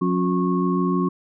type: tone cluster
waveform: sine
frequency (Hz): 180.6 / 273.7 / 360.5 / 1095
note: F#3 / C#4 / F#4 / C#6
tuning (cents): -42 / -22 / -45 / -22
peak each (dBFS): -21 / -24 / -25 / -27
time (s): 0.01-1.09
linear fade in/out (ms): 10
effects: none